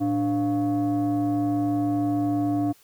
sine tone with frequency modulation, 292.8 Hz, D4, 5 cents flat, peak -20 dBFS, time 0-2.73 s, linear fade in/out 20 ms, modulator 407 Hz, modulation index 0.69, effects tanh soft clip ceiling -16 dBFS + white hiss -57 dBFS RMS until 2.83 s

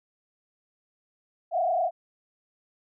sine tone with frequency modulation, 698.5 Hz, F5, in tune, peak -22 dBFS, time 1.51-1.91 s, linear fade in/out 50 ms, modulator 30 Hz, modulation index 1.7, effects none

